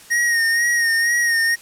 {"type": "tone with vibrato", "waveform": "square", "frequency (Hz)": 1864.7, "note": "A#6", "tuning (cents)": 0, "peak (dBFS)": -16, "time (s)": [0.1, 1.56], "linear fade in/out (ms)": 20, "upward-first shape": "sine", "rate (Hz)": 2.1, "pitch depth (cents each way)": 40, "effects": ["white hiss -44 dBFS RMS until 1.61 s", "low-pass 12000 Hz 12 dB/octave"]}